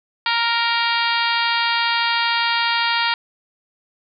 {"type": "harmonic tone", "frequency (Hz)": 466.2, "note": "A#4", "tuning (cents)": 0, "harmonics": [2, 3, 4, 5, 6, 7, 8, 9, 10], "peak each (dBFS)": [-22, -24, -25, -26, -27, -27, -28, -29, -29], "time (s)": [0.26, 3.14], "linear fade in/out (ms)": 2, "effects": []}